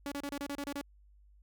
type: tone bursts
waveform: sawtooth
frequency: 283.9 Hz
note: C#4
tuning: 41 cents sharp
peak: -32 dBFS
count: 9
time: 0.06-0.813 s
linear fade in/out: 0 ms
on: 57 ms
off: 30 ms
effects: added 50 Hz sine -58 dBFS peak until 1.42 s